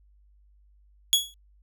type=tone with exponential decay; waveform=sawtooth; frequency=3354 Hz; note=G#7; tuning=16 cents sharp; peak=-11 dBFS; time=1.13-1.34 s; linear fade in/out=0 ms; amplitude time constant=44 ms; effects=added 50 Hz sine -56 dBFS peak until 1.62 s

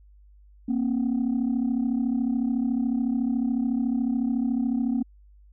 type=tone pair together; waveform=sine; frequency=234 / 267.9 Hz; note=A#3 / C4; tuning=+7 / +41 cents; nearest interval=major second; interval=234 cents; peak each=-23 / -24 dBFS; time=0.68-5.03 s; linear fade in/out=10 ms; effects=tanh soft clip ceiling -18 dBFS + added 50 Hz sine -50 dBFS peak until 5.52 s

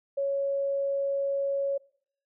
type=tone; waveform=sine; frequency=555 Hz; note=C#5; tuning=2 cents sharp; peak=-25 dBFS; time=0.17-1.78 s; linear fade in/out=10 ms; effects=noise-tail reverb RT60 0.6 s tail -23 dB re dry

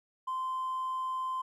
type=tone with hard clipping; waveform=triangle; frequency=1037 Hz; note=C6; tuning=16 cents flat; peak=-31 dBFS; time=0.27-1.42 s; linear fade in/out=10 ms; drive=2 dB; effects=none

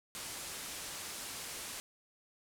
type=low-pass noise; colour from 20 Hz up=white; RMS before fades=-44 dBFS; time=0.15-1.8 s; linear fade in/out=0 ms; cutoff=11000 Hz; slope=24 dB/octave; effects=none

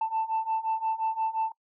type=beating tone pair; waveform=sine; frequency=884 / 889.7 Hz; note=A5 / A5; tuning=+8 / +19 cents; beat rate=5.7 Hz; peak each=-29 / -27 dBFS; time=0.01-1.52 s; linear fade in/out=5 ms; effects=noise-tail reverb RT60 0.1 s tail -23 dB re dry + tanh soft clip ceiling -21 dBFS

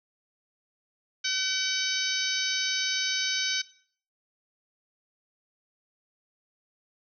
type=harmonic tone; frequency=761 Hz; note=F#5; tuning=48 cents sharp; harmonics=2 / 3 / 4 / 5 / 6 / 7 / 8; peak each=-34 / -34 / -34 / -34 / -34 / -34 / -34 dBFS; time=1.24-3.62 s; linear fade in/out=10 ms; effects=noise-tail reverb RT60 0.5 s tail -17 dB re dry

